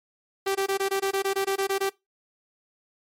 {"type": "tone bursts", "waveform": "sawtooth", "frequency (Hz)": 390, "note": "G4", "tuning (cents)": -9, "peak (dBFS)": -19, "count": 13, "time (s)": [0.46, 1.896], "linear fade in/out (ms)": 10, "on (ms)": 92, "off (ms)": 20, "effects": ["noise-tail reverb RT60 0.2 s tail -22 dB re dry", "MP3 64 kbps"]}